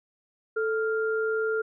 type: tone pair together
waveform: sine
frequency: 440.3 / 1398 Hz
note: A4 / F6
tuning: +1 / +1 cents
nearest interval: octave + minor sixth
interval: 2000 cents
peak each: -25 / -30 dBFS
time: 0.56-1.62 s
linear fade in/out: 10 ms
effects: none